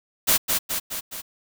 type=noise with echo; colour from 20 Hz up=white; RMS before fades=-18 dBFS; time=0.27-0.38 s; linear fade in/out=20 ms; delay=210 ms; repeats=4; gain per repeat=-4 dB; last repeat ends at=1.22 s; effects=none